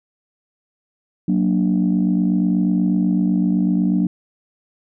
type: chord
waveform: sine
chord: Gb augmented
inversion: none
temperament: equal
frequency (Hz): 185 / 233.1 / 293.7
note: Gb3 / Bb3 / D4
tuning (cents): 0 / 0 / 0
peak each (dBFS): -16 / -20 / -20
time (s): 1.28-4.07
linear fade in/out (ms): 5
effects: tanh soft clip ceiling -8 dBFS